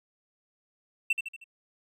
triangle tone with echo, 2688 Hz, E7, 33 cents sharp, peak -20 dBFS, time 1.1-1.13 s, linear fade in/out 5 ms, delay 78 ms, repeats 4, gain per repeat -6 dB, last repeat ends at 1.442 s, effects none

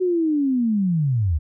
sine linear sweep, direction down, 374.5 to 69.6 Hz, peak -17 dBFS, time 0-1.39 s, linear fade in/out 20 ms, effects none

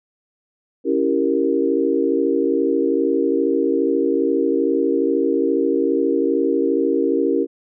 sine chord, C# diminished seventh, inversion none, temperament equal, 277.2 / 329.6 / 392 / 466.2 Hz, C#4 / E4 / G4 / Bb4, 0 / 0 / 0 / 0 cents, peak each -21 dBFS, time 0.84-7.47 s, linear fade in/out 50 ms, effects none

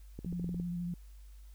clicks, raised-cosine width 3 ms, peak -29 dBFS, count 8, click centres 0.19 / 0.247 / 0.327 / 0.397 / 0.444 / 0.492 / 0.545 / 0.599 s
sine tone with vibrato, 174.61 Hz, F3, in tune, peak -34 dBFS, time 0.26-0.94 s, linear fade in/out 2 ms, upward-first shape square, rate 13 Hz, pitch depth 19 cents each way
effects added 50 Hz sine -49 dBFS peak until 1.54 s + white hiss -68 dBFS RMS until 1.54 s

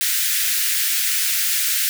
white high-pass noise, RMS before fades -20 dBFS, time 0.01-1.89 s, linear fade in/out 0 ms, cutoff 1500 Hz, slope 48 dB/octave, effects none

